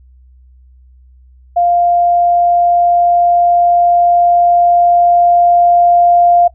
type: tone with level ramp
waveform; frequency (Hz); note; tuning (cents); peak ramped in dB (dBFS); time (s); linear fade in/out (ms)
sine; 698.5; F5; 0; -8 to -5; 1.56-6.48; 10
effects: noise-tail reverb RT60 0.1 s tail -18 dB re dry + added 63 Hz sine -40 dBFS peak until 6.54 s